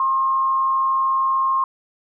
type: tone with frequency modulation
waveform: sine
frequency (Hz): 1068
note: C6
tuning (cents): +35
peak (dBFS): -16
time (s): 0-1.64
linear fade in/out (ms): 2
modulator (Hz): 133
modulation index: 0.23
effects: none